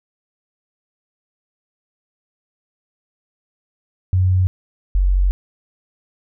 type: tone pair in turn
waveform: sine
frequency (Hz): 92.5 / 46.45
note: F#2 / F#1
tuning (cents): 0 / +7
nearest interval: octave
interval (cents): 1193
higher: first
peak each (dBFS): -12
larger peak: neither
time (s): 4.13-4.47 / 4.95-5.31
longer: second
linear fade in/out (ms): 0
effects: none

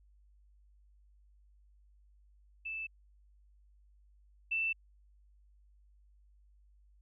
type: tone pair in turn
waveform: sine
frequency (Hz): 2637 / 2663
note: E7 / E7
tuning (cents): 0 / +17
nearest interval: unison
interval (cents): 17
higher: second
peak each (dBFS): -37 / -30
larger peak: second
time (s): 2.65-2.87 / 4.51-4.73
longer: neither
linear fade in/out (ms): 10
effects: added 50 Hz sine -61 dBFS peak until 7.01 s

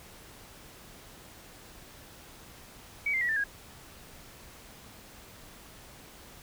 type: tone with pitch steps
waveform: sine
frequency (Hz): 2268 / 2092 / 1929.3 / 1779.4 / 1641.2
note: C#7 / C7 / B6 / A6 / G#6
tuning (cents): +39 / -1 / -41 / +19 / -21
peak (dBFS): -26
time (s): 3.06-3.44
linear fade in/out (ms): 5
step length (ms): 76
effects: pink hiss -51 dBFS RMS until 6.42 s

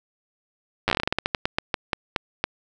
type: slowing click train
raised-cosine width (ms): 0.3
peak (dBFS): -5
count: 20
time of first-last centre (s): 0.88-2.44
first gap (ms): 9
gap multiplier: 1.21
effects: none

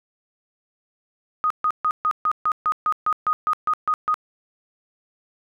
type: tone bursts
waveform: sine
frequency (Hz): 1244.5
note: D#6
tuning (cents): 0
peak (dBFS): -17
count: 14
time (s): 1.44-4.142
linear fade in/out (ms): 0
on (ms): 63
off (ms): 140
effects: none

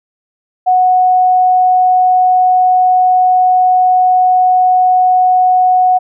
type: tone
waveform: sine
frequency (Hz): 736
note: F#5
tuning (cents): -9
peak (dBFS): -6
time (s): 0.66-5.99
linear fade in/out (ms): 20
effects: none

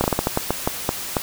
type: slowing click train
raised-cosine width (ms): 1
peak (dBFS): -4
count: 11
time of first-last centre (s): 0.01-1.168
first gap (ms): 30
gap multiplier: 1.28
effects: white hiss -30 dBFS RMS until 1.22 s

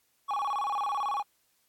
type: tone with vibrato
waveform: triangle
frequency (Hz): 959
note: A#5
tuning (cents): +49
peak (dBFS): -26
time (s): 0.28-1.23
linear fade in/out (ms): 20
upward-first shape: square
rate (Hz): 18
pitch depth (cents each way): 270
effects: white hiss -71 dBFS RMS until 1.68 s + AAC 64 kbps

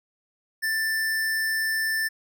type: tone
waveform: square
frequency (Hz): 1772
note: A6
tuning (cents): +12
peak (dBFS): -24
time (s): 0.62-2.09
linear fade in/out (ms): 20
effects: none

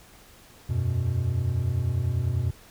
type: chord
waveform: triangle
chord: E suspended second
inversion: none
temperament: equal with one note detuned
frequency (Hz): 82.41 / 92.5 / 122.76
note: E2 / F#2 / B2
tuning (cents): 0 / 0 / -10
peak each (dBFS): -29 / -25 / -24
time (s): 0.69-2.51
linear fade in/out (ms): 10
effects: pink hiss -52 dBFS RMS until 2.7 s

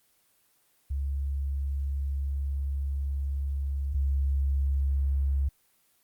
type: tone pair in turn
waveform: sine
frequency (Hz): 69.3 / 68.78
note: C#2 / C#2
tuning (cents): 0 / -13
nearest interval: unison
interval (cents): 13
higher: first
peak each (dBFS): -27 / -23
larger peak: second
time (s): 0.9-3.94 / 3.94-5.49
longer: first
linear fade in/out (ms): 10
effects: white hiss -67 dBFS RMS until 6.03 s + Opus 24 kbps

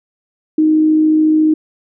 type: tone with amplitude modulation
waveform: sine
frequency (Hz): 311.1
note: D#4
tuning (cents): 0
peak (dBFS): -7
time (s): 0.58-1.54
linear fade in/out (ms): 5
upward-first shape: sine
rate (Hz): 54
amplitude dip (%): 25
effects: none

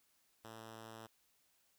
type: tone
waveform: 5% pulse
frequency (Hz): 111.7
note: A2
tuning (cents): +27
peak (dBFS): -39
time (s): 0.44-1.07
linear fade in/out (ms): 10
effects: white hiss -75 dBFS RMS until 1.78 s

